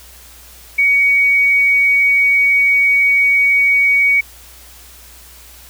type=tone; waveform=sine; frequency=2247 Hz; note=C#7; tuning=23 cents sharp; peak=-9 dBFS; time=0.78-4.21 s; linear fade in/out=10 ms; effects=added 60 Hz sine -43 dBFS peak until 5.69 s + white hiss -41 dBFS RMS until 5.69 s